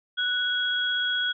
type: tone pair together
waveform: sine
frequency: 1480 / 3318 Hz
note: F#6 / G#7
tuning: 0 / -2 cents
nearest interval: octave + major second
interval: 1398 cents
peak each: -26 dBFS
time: 0.17-1.33 s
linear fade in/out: 20 ms
effects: none